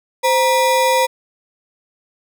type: ring-modulated tone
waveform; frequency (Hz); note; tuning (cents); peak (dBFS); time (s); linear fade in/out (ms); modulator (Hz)
square; 732; F#5; -19; -10; 0.23-1.07; 20; 213
effects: none